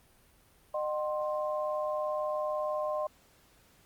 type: tone cluster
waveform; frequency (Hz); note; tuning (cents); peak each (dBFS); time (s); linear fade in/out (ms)
sine; 609 / 755 / 1053; D#5 / F#5 / C6; -37 / +35 / +11; -31 / -40 / -36; 0.74-3.07; 5
effects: pink hiss -63 dBFS RMS until 3.85 s + Opus 32 kbps